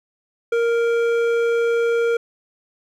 sine tone with hard clipping, 466.2 Hz, A#4, in tune, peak -18 dBFS, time 0.52-2.17 s, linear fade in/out 5 ms, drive 10 dB, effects none

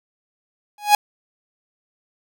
45% pulse tone with exponential growth, 830.6 Hz, G#5, in tune, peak -6 dBFS, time 0.78-0.95 s, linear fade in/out 2 ms, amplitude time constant 36 ms, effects none

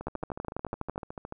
two click trains, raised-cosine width 1 ms, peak -24 / -18 dBFS, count 19 / 12, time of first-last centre 0.01-1.324 / 0.07-0.979 s, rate 13.7 / 12.1 Hz, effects none

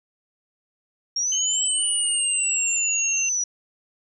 sine exponential two-way sweep, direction up then down, 5530 to 9410 to 5800 Hz, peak -21 dBFS, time 1.16-3.44 s, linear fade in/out 5 ms, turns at 1.9 s
sine tone with pitch glide, 3027 to 2744 Hz, F#7 to F7, +39 to -31 cents, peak -26 dBFS, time 1.32-3.29 s, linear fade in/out 2 ms, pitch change -170 cents, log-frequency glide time 1.63-2.48 s
effects none

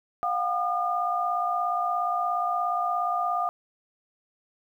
sine tone cluster, 710 / 767 / 1212 Hz, F5 / G5 / D#6, +28 / -38 / -46 cents, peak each -27 / -33 / -27 dBFS, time 0.23-3.49 s, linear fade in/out 0 ms, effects 10-bit

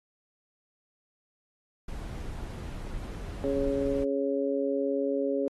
brown noise, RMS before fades -37 dBFS, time 1.88-4.04 s, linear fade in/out 5 ms
harmonic tone, 138.59 Hz, C#3, in tune, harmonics 2 / 3 / 4, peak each -30 / -30 / -30 dBFS, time 3.44-5.48 s, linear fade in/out 0 ms
effects AAC 32 kbps

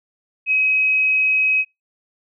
sine tone, 2541 Hz, D#7, 36 cents sharp, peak -14 dBFS, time 0.46-1.65 s, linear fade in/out 50 ms, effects noise-tail reverb RT60 0.2 s tail -26 dB re dry

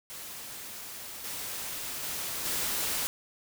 white noise with level steps, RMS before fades -42 / -37 / -35 / -31 dBFS, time 0.1-3.07 s, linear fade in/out 0 ms, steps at 1.24 / 2.03 / 2.45 s, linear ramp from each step 5 ms, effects none

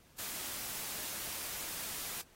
white noise, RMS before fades -41 dBFS, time 0.18-2.22 s, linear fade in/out 10 ms, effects pink hiss -64 dBFS RMS until 2.35 s + AAC 48 kbps

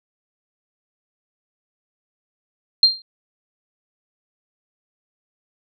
sine tone with exponential decay, 4186 Hz, C8, in tune, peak -5 dBFS, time 2.83-3.02 s, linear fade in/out 2 ms, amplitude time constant 41 ms, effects none

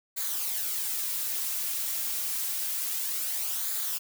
blue noise with flanger, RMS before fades -31 dBFS, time 0.16-3.99 s, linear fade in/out 20 ms, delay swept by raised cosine 0.35 to 4.05 ms, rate 0.28 Hz, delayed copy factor -0.5, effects none

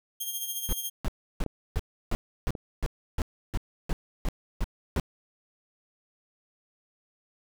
5% pulse tone with tremolo, 3215 Hz, G7, 43 cents sharp, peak -21 dBFS, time 0.2-0.9 s, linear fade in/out 10 ms, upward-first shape sine, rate 14 Hz, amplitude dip 55%
brown noise bursts, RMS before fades -26 dBFS, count 13, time 0.69-4.998 s, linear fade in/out 0 ms, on 36 ms, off 320 ms
clicks, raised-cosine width 2 ms, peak -20 / -22 dBFS, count 2, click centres 1.463 / 2.552 s
effects none

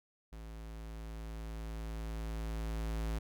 square tone with level ramp, 55 Hz, A1, in tune, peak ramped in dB -46 to -34 dBFS, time 0.32-3.19 s, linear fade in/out 10 ms, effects none

